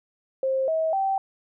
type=tone with pitch steps; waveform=sine; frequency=530 / 641.3 / 776 Hz; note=C5 / E5 / G5; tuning=+22 / -48 / -18 cents; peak=-21 dBFS; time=0.43-1.18 s; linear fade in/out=2 ms; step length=250 ms; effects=none